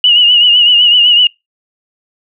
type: tone with vibrato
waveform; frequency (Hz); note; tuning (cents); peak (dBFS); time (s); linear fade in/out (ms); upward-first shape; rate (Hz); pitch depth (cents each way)
sine; 2900; F#7; -35; -4; 0.04-1.27; 2; triangle; 7.9; 68
effects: noise-tail reverb RT60 0.2 s tail -25 dB re dry